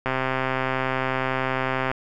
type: click train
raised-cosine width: 0.5 ms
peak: -9 dBFS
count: 244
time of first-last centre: 0.06-1.915 s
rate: 131 Hz
effects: none